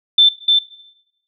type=tone with echo; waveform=sine; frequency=3544 Hz; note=A7; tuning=12 cents sharp; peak=-6 dBFS; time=0.18-0.29 s; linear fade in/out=5 ms; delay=300 ms; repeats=1; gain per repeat=-3 dB; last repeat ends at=0.59 s; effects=noise-tail reverb RT60 0.8 s tail -17 dB re dry